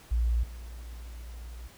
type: tone with level steps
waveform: sine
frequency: 58.27 Hz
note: A#1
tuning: in tune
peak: -23 / -39 dBFS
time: 0.11-1.68 s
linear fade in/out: 10 ms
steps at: 0.43 s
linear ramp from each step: 5 ms
effects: pink hiss -54 dBFS RMS until 1.77 s